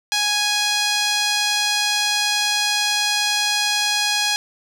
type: tone with band-pass filter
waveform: sawtooth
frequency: 830.6 Hz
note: G#5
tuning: in tune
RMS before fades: -20 dBFS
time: 0.12-4.36 s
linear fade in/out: 0 ms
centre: 4500 Hz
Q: 1.2
effects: none